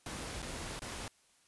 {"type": "noise with dropouts", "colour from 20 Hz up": "pink", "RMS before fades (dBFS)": -42, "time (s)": [0.06, 1.08], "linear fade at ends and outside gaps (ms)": 2, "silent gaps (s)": [[0.42, 0.426], [0.793, 0.819]], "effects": ["white hiss -68 dBFS RMS until 1.47 s", "resampled to 24000 Hz"]}